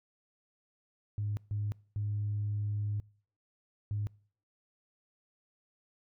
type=tone bursts at uneven times; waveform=sine; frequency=103.83 Hz; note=G#2; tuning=in tune; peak=-30 dBFS; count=4; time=1.18-1.37 / 1.51-1.72 / 1.96-3 / 3.91-4.07 s; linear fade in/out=0 ms; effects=noise-tail reverb RT60 0.5 s tail -25 dB re dry + tanh soft clip ceiling -26 dBFS